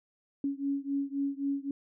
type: beating tone pair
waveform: sine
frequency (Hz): 277.2 / 281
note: C#4 / C#4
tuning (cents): 0 / +24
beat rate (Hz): 3.8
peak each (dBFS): -32 / -33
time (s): 0.44-1.71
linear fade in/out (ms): 2
effects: none

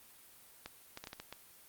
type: clicks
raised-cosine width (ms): 0.2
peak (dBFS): -26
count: 7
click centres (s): 0.66 / 0.974 / 1.04 / 1.072 / 1.131 / 1.2 / 1.326
effects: white hiss -59 dBFS RMS until 1.68 s + Opus 32 kbps

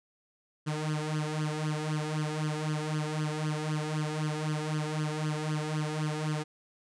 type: tone with flanger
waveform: sawtooth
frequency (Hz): 153.4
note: D#3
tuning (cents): -24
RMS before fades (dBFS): -32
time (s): 0.66-6.44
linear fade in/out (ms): 20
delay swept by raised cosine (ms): 0.63 to 2.43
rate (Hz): 3.9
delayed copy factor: +0.8
effects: resampled to 22050 Hz

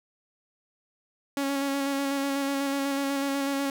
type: tone with vibrato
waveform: sawtooth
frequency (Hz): 277.2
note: C#4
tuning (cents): 0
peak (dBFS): -22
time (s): 1.37-3.7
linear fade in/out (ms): 2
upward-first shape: square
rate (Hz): 8.1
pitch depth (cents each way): 17
effects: none

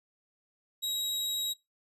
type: tone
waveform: sawtooth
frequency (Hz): 3828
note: A#7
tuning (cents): +45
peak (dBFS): -27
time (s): 0.82-1.54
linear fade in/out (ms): 20
effects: noise-tail reverb RT60 0.2 s tail -20 dB re dry + resampled to 32000 Hz

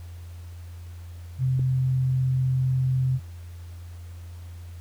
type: tone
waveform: sine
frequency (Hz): 130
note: C3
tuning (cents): -11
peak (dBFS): -20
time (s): 1.38-3.2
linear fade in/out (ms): 50
type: click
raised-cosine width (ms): 3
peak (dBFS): -22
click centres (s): 1.594
effects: added 86 Hz sine -37 dBFS peak until 4.8 s + pink hiss -55 dBFS RMS until 4.8 s

